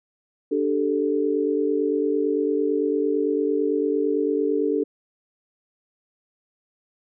sine chord, D suspended fourth, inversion none, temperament just, 293.7 / 391.6 / 440.5 Hz, D4 / G4 / A4, 0 / -2 / +2 cents, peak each -24 / -25 / -23 dBFS, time 0.51-4.84 s, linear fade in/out 10 ms, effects none

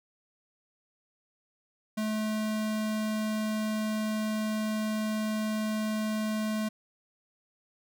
square tone, 215.8 Hz, A3, 33 cents flat, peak -29 dBFS, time 1.97-6.69 s, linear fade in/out 10 ms, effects none

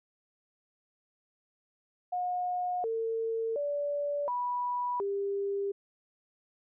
sine tone with pitch steps, 721 / 451.8 / 578 / 980 / 398.7 Hz, F#5 / A4 / D5 / B5 / G4, -45 / +46 / -28 / -14 / +29 cents, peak -29 dBFS, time 2.12-5.72 s, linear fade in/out 10 ms, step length 720 ms, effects none

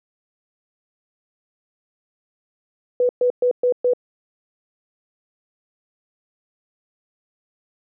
sine tone bursts, 493.9 Hz, B4, in tune, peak -14 dBFS, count 5, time 3-3.935 s, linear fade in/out 2 ms, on 91 ms, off 120 ms, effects none

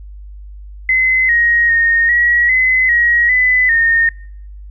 sine tone with pitch steps, 2044 / 1881 / 1848 / 1914 / 2032 / 1898 / 2005 / 1836 Hz, C7 / A#6 / A#6 / A#6 / B6 / A#6 / B6 / A#6, -41 / +15 / -16 / +45 / +49 / +31 / +26 / -27 cents, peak -9 dBFS, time 0.89-4.09 s, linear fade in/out 2 ms, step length 400 ms, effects noise-tail reverb RT60 0.7 s tail -26 dB re dry + added 50 Hz sine -30 dBFS peak until 4.7 s

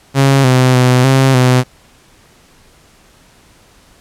sawtooth tone with pitch steps, 136.6 / 128.2 / 126.2 / 133.4 / 126.8 Hz, C#3 / C3 / B2 / C3 / B2, -25 / -35 / +38 / +34 / +46 cents, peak -3 dBFS, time 0.14-1.64 s, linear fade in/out 50 ms, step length 300 ms, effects pink hiss -47 dBFS RMS until 4 s + low-pass 11000 Hz 12 dB/octave

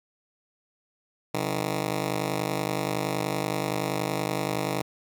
10% pulse ring-modulated tone, 155.56 Hz, D#3, in tune, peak -15 dBFS, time 1.34-4.82 s, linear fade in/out 5 ms, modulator 25.3 Hz, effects none

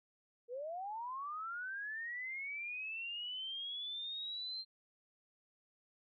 sine linear sweep, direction up, 460 to 4174 Hz, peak -40 dBFS, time 0.48-4.65 s, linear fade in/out 50 ms, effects none

